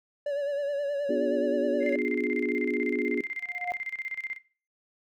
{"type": "tone with vibrato", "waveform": "triangle", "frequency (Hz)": 570, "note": "C#5", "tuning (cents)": 48, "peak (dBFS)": -25, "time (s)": [0.26, 1.96], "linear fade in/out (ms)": 5, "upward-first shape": "sine", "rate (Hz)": 9.5, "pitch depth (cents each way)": 47}
{"type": "chord", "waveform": "sine", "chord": "B diminished seventh", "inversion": "none", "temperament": "equal with one note detuned", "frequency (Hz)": [246.9, 293.7, 358, 415.3], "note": ["B3", "D4", "F4", "Ab4"], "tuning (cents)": [0, 0, 43, 0], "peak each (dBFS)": -31, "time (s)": [1.09, 3.21], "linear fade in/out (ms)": 5}
{"type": "tone with tremolo", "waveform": "sine", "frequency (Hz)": 2093, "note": "C7", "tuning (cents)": 0, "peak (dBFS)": -30, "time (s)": [1.8, 4.39], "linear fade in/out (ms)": 50, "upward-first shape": "square", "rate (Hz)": 16, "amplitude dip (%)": 75}
{"type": "tone with exponential growth", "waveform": "sine", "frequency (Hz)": 714, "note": "F5", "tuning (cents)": 38, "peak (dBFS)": -26, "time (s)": [3.37, 3.72], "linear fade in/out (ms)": 0, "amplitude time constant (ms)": 74}
{"effects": ["noise-tail reverb RT60 0.4 s tail -20 dB re dry"]}